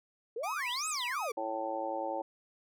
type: exponential two-way sweep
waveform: sine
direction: up then down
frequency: 423.4 to 8630 to 423.4 Hz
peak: -34 dBFS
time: 0.36-1.32 s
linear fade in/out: 5 ms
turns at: 0.89 s
type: tone with vibrato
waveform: 30% pulse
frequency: 1112 Hz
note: C#6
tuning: 5 cents sharp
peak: -34 dBFS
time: 0.43-1.32 s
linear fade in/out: 10 ms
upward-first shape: sine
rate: 2.8 Hz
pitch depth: 240 cents each way
type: harmonic tone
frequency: 110.7 Hz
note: A2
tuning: 11 cents sharp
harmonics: 3 / 4 / 5 / 6 / 7 / 8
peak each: -41 / -47 / -37 / -50 / -38 / -39 dBFS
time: 1.37-2.22 s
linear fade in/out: 5 ms
effects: none